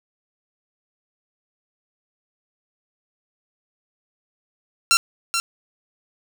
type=tone with echo; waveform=10% pulse; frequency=1363 Hz; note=F6; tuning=43 cents flat; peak=-5 dBFS; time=4.91-4.97 s; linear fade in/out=0 ms; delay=430 ms; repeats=1; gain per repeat=-7 dB; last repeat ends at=5.4 s; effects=none